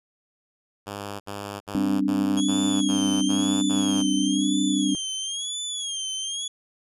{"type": "tone bursts", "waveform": "5% pulse", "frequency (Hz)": 101.3, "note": "G#2", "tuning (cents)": -43, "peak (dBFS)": -21, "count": 8, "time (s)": [0.86, 4.028], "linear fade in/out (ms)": 20, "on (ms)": 340, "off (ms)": 64}
{"type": "chord", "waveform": "sine", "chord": "G suspended fourth", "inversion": "none", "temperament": "equal", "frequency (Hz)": [196, 261.6, 293.7], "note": ["G3", "C4", "D4"], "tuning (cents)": [0, 0, 0], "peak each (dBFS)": [-26, -26, -23], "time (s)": [1.75, 4.95], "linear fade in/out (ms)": 0}
{"type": "tone with vibrato", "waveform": "25% pulse", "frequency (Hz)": 3282, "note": "G#7", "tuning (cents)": -21, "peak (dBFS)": -24, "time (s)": [2.37, 6.48], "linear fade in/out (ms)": 5, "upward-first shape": "sine", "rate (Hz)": 1, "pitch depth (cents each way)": 110}
{"effects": ["resampled to 32000 Hz"]}